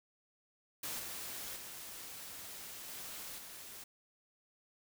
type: noise with level steps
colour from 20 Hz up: white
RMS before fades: -41 / -44 / -48 / -46 / -50 dBFS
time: 0.83-3.84 s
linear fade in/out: 5 ms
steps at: 0.99 / 1.56 / 2.88 / 3.38 s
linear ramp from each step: 5 ms
effects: none